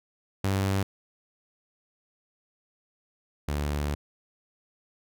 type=tone pair in turn; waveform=sawtooth; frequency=97.2 / 73.11 Hz; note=G2 / D2; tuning=-14 / -7 cents; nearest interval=perfect fourth; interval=493 cents; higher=first; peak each=-20 / -23 dBFS; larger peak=first; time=0.44-0.83 / 3.48-3.95 s; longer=second; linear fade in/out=5 ms; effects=none